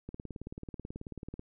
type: click train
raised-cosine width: 3 ms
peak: -28 dBFS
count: 25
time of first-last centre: 0.09-1.394 s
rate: 18.4 Hz
effects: none